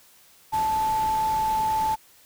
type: tone in noise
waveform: sine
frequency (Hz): 875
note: A5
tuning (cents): -10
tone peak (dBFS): -21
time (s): 0.52-1.96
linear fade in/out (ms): 20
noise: pink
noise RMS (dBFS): -37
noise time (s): 0.52-1.96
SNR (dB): +13
effects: white hiss -55 dBFS RMS until 2.25 s